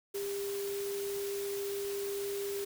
sine tone in noise, 400.1 Hz, G4, 35 cents sharp, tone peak -34 dBFS, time 0.14-2.65 s, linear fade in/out 10 ms, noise white, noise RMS -44 dBFS, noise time 0.14-2.65 s, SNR +7 dB, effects none

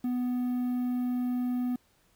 triangle tone with quantisation, 247.7 Hz, B3, 5 cents sharp, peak -25 dBFS, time 0.04-1.76 s, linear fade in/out 5 ms, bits 9, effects pink hiss -67 dBFS RMS until 2.15 s

